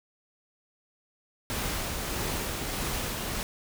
pink noise with tremolo, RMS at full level -31 dBFS, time 1.5-3.43 s, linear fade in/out 0 ms, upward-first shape sine, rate 1.6 Hz, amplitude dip 25%, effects none

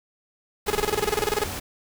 pink noise, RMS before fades -32 dBFS, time 0.66-1.6 s, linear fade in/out 10 ms
sawtooth tone bursts, 419.8 Hz, G#4, 19 cents sharp, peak -16 dBFS, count 16, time 0.68-1.437 s, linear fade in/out 2 ms, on 22 ms, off 27 ms
effects none

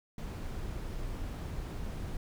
brown noise, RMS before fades -38 dBFS, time 0.18-2.17 s, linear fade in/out 2 ms, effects none

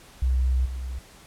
sine tone with level steps, 63.9 Hz, C2, 40 cents flat, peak -19 / -29 dBFS, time 0.22-0.99 s, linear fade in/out 5 ms, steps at 0.65 s, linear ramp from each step 10 ms, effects pink hiss -50 dBFS RMS until 1.26 s + low-pass 12000 Hz 12 dB/octave

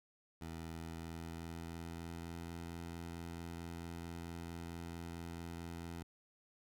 15% pulse tone with pitch glide, 82 to 84.5 Hz, E2 to E2, -9 to +43 cents, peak -38 dBFS, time 0.41-6.03 s, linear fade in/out 5 ms, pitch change +52 cents, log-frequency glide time 0.67-2.55 s, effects none

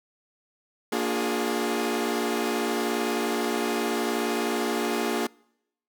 sawtooth chord, Bb dominant seventh, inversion none, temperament equal with one note detuned, 233.1 / 293.7 / 356.2 / 415.3 Hz, Bb3 / D4 / F4 / Ab4, 0 / 0 / +34 / 0 cents, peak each -26 / -28 / -26 / -26 dBFS, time 0.92-5.27 s, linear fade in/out 5 ms, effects noise-tail reverb RT60 0.8 s tail -26 dB re dry

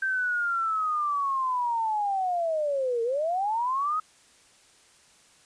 sine linear two-way sweep, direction down then up, 1568 to 451.8 to 1281 Hz, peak -24 dBFS, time 0.02-4 s, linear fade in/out 5 ms, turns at 3.03 s, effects white hiss -58 dBFS RMS until 5.45 s + resampled to 22050 Hz

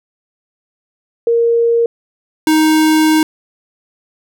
sine / square tone pair in turn, 466.2 / 312.6 Hz, A#4 / D#4, 0 / +8 cents, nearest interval perfect fifth, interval 692 cents, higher first, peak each -9 dBFS, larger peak neither, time 1.27-1.86 / 2.47-3.23 s, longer second, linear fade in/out 2 ms, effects none

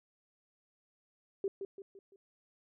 sine tone with echo, 392 Hz, G4, in tune, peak -30 dBFS, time 1.44-1.48 s, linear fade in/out 2 ms, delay 170 ms, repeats 4, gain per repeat -7 dB, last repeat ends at 2.16 s, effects none

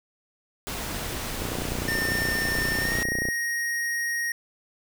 pink noise, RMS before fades -32 dBFS, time 0.67-3.03 s, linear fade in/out 0 ms
click train, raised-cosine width 2 ms, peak -17 dBFS, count 57, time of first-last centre 1.42-3.287 s, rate 30 Hz
square tone with pitch glide, 1806 to 1874 Hz, A6 to A#6, +45 to +9 cents, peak -26 dBFS, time 1.88-4.32 s, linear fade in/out 2 ms, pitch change +64 cents, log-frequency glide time 2.78-2.99 s
effects none

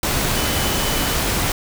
sine tone in noise, 3002 Hz, F#7, 24 cents sharp, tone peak -30 dBFS, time 0.36-1.14 s, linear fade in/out 2 ms, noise pink, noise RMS -20 dBFS, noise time 0.03-1.52 s, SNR -13 dB, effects none

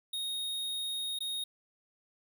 square tone with dropouts, 3729 Hz, A#7, in tune, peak -34 dBFS, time 0.13-1.44 s, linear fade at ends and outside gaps 5 ms, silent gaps 1.189-1.205 s, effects none

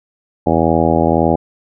harmonic tone, 81.8 Hz, E2, 13 cents flat, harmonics 1 / 2 / 3 / 4 / 5 / 6 / 7 / 8 / 9 / 10, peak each -22 / -19 / -18 / -18 / -21 / -20 / -19 / -23 / -20 / -20 dBFS, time 0.46-1.36 s, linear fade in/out 10 ms, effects none

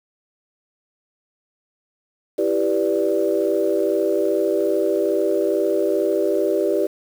sine chord, E minor seventh, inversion none, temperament equal, 329.6 / 392 / 493.9 / 587.3 Hz, E4 / G4 / B4 / D5, 0 / 0 / 0 / 0 cents, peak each -23 / -20 / -24 / -22 dBFS, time 2.38-6.87 s, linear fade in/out 10 ms, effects tanh soft clip ceiling -7 dBFS + 7-bit

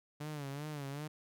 sawtooth tone with vibrato, 145.1 Hz, D3, 21 cents flat, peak -36 dBFS, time 0.2-1.08 s, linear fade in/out 10 ms, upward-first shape sine, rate 2.6 Hz, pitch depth 97 cents each way, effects none

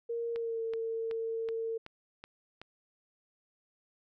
sine tone with pitch glide, 466.2 to 452.7 Hz, A#4 to A4, 0 to +49 cents, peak -32 dBFS, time 0.09-1.78 s, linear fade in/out 10 ms, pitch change -51 cents, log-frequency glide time 0.32-0.61 s
click train, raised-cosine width 0.3 ms, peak -29 dBFS, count 7, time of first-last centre 0.36-2.616 s, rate 2.66 Hz
effects none

